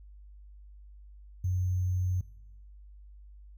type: tone with sample-and-hold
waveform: sine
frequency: 91.3 Hz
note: F#2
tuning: 23 cents flat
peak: -26 dBFS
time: 1.44-2.21 s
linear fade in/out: 5 ms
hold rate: 6300 Hz
effects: noise-tail reverb RT60 1.0 s tail -19 dB re dry + added 50 Hz sine -48 dBFS peak until 3.57 s